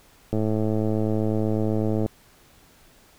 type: click train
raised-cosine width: 2 ms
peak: -12 dBFS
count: 188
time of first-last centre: 0.33-2.061 s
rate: 108 Hz
effects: pink hiss -55 dBFS RMS until 3.18 s